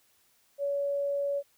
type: tone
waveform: sine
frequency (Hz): 565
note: C#5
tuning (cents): +33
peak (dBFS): -27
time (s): 0.58-1.43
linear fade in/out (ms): 50
effects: white hiss -67 dBFS RMS until 1.57 s